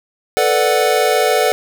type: chord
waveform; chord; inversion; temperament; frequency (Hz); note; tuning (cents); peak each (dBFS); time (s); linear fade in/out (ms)
square; B minor seventh; third; equal; 440 / 493.9 / 587.3 / 740; A4 / B4 / D5 / F#5; 0 / 0 / 0 / 0; -18 / -19 / -19 / -18; 0.37-1.52; 0
effects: none